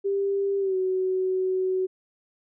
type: tone with pitch glide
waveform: sine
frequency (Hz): 396.1 to 373.9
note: G4 to F#4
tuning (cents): +18 to +18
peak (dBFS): -22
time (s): 0.04-1.87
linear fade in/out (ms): 20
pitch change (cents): -100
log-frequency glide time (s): 0.59-0.76
effects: none